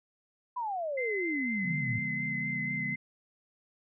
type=exponential sweep; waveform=sine; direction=down; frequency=1017 to 107.6 Hz; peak=-31 dBFS; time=0.56-1.99 s; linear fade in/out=10 ms
type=tone with vibrato; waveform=sine; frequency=2060 Hz; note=C7; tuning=28 cents flat; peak=-32 dBFS; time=0.97-2.96 s; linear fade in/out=10 ms; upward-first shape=sine; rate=4.1 Hz; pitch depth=20 cents each way
type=chord; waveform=sine; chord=C# diminished seventh; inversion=none; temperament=just; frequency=138.59 / 166.31 / 199.57 / 239.5 Hz; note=C#3 / E3 / G3 / Bb3; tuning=0 / +16 / +31 / +47 cents; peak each=-40 dBFS; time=1.63-2.96 s; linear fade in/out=20 ms
effects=none